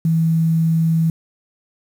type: tone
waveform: sine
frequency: 162.9 Hz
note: E3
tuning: 20 cents flat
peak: -13 dBFS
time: 0.05-1.1 s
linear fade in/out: 2 ms
effects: 7-bit